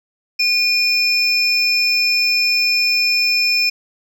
triangle tone pair together, 2442 / 5271 Hz, D#7 / E8, -33 / -1 cents, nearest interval octave + minor second, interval 1332 cents, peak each -15 dBFS, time 0.39-3.7 s, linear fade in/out 10 ms, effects none

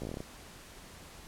slowing click train, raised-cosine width 2 ms, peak -25 dBFS, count 9, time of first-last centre 0.02-0.204 s, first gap 15 ms, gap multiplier 1.12, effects pink hiss -51 dBFS RMS until 1.27 s + low-pass 12000 Hz 12 dB/octave

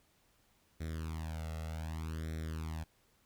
sawtooth tone with flanger, 79.8 Hz, D#2, 44 cents sharp, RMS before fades -40 dBFS, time 0.8-2.84 s, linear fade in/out 10 ms, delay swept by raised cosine 0.52 to 1.52 ms, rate 0.65 Hz, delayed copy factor +0.85, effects pink hiss -71 dBFS RMS until 3.25 s

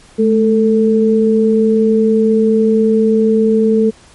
sine tone pair together, 215.9 / 444.2 Hz, A3 / A4, -33 / +16 cents, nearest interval octave, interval 1249 cents, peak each -11 dBFS, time 0.18-3.91 s, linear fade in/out 20 ms, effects pink hiss -44 dBFS RMS until 4.14 s + MP3 48 kbps

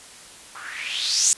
violet noise with low-pass filter sweep, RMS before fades -24 dBFS, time 0.55-1.33 s, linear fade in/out 0 ms, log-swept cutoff 1200 to 7600 Hz, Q 5.1, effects white hiss -44 dBFS RMS until 1.37 s + resampled to 24000 Hz

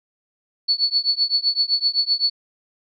sine tone with tremolo, 4435 Hz, C#8, in tune, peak -13 dBFS, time 0.68-2.3 s, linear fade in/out 10 ms, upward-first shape triangle, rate 7.8 Hz, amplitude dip 100%, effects none

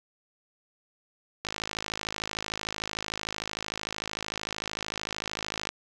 click train, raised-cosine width 0.2 ms, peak -14 dBFS, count 227, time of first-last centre 1.45-5.69 s, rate 53.3 Hz, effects none

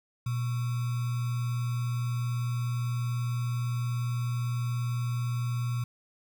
sine tone with sample-and-hold, 120.6 Hz, B2, 41 cents flat, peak -27 dBFS, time 0.26-5.84 s, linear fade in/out 5 ms, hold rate 1225 Hz, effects none

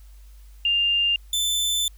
sine / sawtooth tone pair in turn, 2800 / 3528 Hz, F7 / A7, +4 / +4 cents, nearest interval major third, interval 400 cents, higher second, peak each -18 dBFS, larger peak neither, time 0.65-1.16 / 1.33-1.88 s, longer second, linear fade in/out 2 ms, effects added 50 Hz sine -43 dBFS peak until 1.97 s + white hiss -60 dBFS RMS until 1.97 s

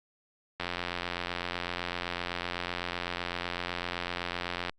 click train, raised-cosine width 0.3 ms, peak -16 dBFS, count 361, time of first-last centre 0.6-4.696 s, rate 87.9 Hz, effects Opus 48 kbps

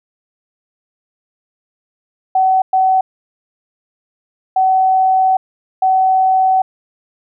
sine tone bursts at uneven times, 756 Hz, F#5, 37 cents sharp, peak -9 dBFS, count 4, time 2.35-2.62 / 2.73-3.01 / 4.56-5.37 / 5.82-6.62 s, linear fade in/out 5 ms, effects none

